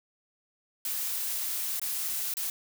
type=noise with dropouts; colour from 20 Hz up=blue; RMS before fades=-32 dBFS; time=0.85-2.5 s; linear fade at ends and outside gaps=2 ms; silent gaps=1.797-1.816 / 2.339-2.369 s; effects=none